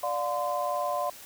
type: tone cluster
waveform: sine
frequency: 588 / 711 / 1030 Hz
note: D5 / F5 / C6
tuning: +2 / +31 / -28 cents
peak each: -31 / -31 / -31 dBFS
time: 0.03-1.1 s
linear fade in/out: 5 ms
effects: white hiss -47 dBFS RMS until 1.25 s